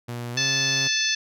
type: tone with pitch glide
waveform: sawtooth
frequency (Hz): 120 to 136.26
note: B2 to C#3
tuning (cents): -49 to -29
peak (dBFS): -26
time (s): 0.08-0.88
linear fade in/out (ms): 10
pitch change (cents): +220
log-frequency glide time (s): 0.33-0.41
type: harmonic tone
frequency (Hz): 875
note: A5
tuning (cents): -10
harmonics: 2 / 3 / 4 / 5 / 6 / 7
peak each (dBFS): -28 / -28 / -28 / -28 / -28 / -28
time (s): 0.37-1.15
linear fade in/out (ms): 5
effects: none